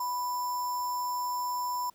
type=tone with sample-and-hold; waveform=sine; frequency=987.8 Hz; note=B5; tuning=in tune; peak=-29 dBFS; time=0-1.9 s; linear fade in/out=5 ms; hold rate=6300 Hz; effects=pink hiss -65 dBFS RMS until 1.94 s